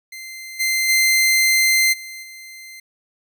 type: tone with level steps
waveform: sawtooth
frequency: 2080 Hz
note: C7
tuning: 11 cents flat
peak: -29 / -14 / -10 / -29 / -33 dBFS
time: 0.12-2.8 s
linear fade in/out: 5 ms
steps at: 0.59 / 0.88 / 1.92 / 2.22 s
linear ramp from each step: 20 ms
effects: none